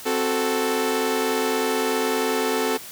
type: chord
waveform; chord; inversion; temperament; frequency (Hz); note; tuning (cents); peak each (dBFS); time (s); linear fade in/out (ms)
sawtooth; F# diminished; second; equal; 261.6 / 370 / 440; C4 / F#4 / A4; 0 / 0 / 0; -23 / -24 / -19; 0.05-2.78; 20
effects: white hiss -39 dBFS RMS until 2.91 s